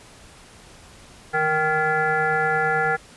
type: tone with frequency modulation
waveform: sine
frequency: 1086 Hz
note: C#6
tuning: 36 cents flat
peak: -18 dBFS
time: 1.33-2.97 s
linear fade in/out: 20 ms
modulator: 309 Hz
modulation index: 2.3
effects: pink hiss -47 dBFS RMS until 3.16 s + resampled to 24000 Hz